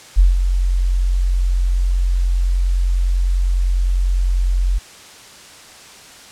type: tone with ADSR envelope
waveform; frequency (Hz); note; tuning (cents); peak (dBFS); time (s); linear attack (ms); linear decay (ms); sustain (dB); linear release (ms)
sine; 44.93; F1; +50; -5; 0.16-4.79; 30; 160; -8; 17
effects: white hiss -40 dBFS RMS until 6.31 s + low-pass 8000 Hz 12 dB/octave